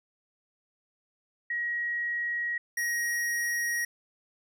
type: tone pair in turn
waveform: sine / square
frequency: 1900 / 1890.3 Hz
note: A#6 / A#6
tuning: +33 / +24 cents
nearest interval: unison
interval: 9 cents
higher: first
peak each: -28 dBFS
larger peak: neither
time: 1.5-2.58 / 2.77-3.85 s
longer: neither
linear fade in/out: 5 ms
effects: none